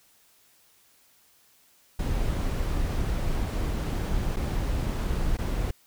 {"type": "noise with dropouts", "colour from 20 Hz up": "brown", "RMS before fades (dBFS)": -27, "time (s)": [1.99, 5.71], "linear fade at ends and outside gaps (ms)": 5, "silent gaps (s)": [[4.362, 4.367], [5.371, 5.385]], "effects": ["white hiss -61 dBFS RMS until 5.86 s"]}